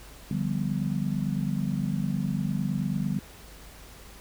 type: chord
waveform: sine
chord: G dominant seventh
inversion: second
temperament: just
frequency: 147 / 176.4 / 196 / 245 Hz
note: D3 / F3 / G3 / B3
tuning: +2 / +18 / 0 / -14 cents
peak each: -30 / -33 / -29 / -34 dBFS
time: 0.31-3.19 s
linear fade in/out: 2 ms
effects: added 50 Hz sine -49 dBFS peak until 4.2 s + pink hiss -49 dBFS RMS until 4.2 s